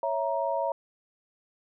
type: chord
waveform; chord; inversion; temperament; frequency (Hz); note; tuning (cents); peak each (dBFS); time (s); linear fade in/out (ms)
sine; A# diminished; first; equal with one note detuned; 554.4 / 659.3 / 940.4; C#5 / E5 / A#5; 0 / 0 / +15; -30; 0.03-0.72; 2
effects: none